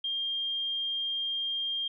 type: tone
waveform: sine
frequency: 3206 Hz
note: G7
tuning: 38 cents sharp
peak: -29 dBFS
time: 0.04-1.88 s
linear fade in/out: 5 ms
effects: none